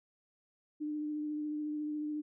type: tone with vibrato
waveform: sine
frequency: 300.7 Hz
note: D4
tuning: 41 cents sharp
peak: -34 dBFS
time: 0.8-2.22 s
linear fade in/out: 20 ms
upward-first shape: triangle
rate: 14 Hz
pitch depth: 19 cents each way
effects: none